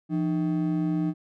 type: ring-modulated tone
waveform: triangle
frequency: 237.8 Hz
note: A#3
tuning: 35 cents sharp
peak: -18 dBFS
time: 0.09-1.14 s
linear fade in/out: 50 ms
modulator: 67.4 Hz
effects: none